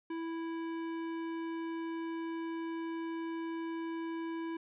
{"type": "tone with hard clipping", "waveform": "triangle", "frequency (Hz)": 329.6, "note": "E4", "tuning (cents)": 0, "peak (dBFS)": -38, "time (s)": [0.1, 4.57], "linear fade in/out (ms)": 5, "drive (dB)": 18, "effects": ["resampled to 8000 Hz"]}